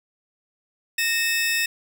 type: tone pair together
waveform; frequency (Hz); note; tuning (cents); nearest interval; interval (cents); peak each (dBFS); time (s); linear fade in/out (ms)
sawtooth; 1844.8 / 2609; A#6 / E7; -19 / -18; tritone; 601; -20; 0.98-1.66; 5
effects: none